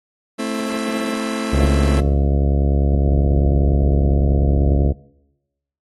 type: chord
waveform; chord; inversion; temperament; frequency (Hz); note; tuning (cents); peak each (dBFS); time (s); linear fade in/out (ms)
30% pulse; A minor; none; just; 220 / 264 / 330; A3 / C4 / E4; 0 / +16 / +2; -22 / -23 / -26; 0.38-2.01; 20
type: harmonic tone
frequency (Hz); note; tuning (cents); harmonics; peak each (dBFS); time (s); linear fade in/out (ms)
70; C#2; +18; 1 / 2 / 3 / 4 / 5 / 6 / 7 / 8 / 9 / 10; -15 / -21 / -25 / -27 / -29 / -31 / -32 / -33 / -34 / -35; 1.52-4.93; 20
effects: noise-tail reverb RT60 0.9 s tail -20 dB re dry + AAC 32 kbps